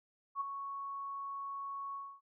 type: tone with ADSR envelope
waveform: sine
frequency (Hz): 1108.7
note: C#6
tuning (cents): 0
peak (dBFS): -31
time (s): 0.35-2.21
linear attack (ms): 57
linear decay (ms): 14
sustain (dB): -8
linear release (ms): 270
effects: none